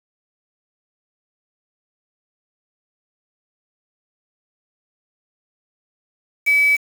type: tone with quantisation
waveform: sine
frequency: 2289 Hz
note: D7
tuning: 45 cents flat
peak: -12 dBFS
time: 6.46-6.77 s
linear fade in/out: 20 ms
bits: 5
effects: none